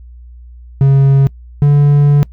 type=tone pair in turn; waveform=triangle; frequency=137.1 / 144.54 Hz; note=C#3 / D3; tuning=-19 / -27 cents; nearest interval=minor second; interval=92 cents; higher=second; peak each=-3 dBFS; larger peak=neither; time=0.81-1.27 / 1.62-2.23 s; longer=second; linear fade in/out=0 ms; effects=noise-tail reverb RT60 0.1 s tail -24 dB re dry + added 60 Hz sine -32 dBFS peak until 2.32 s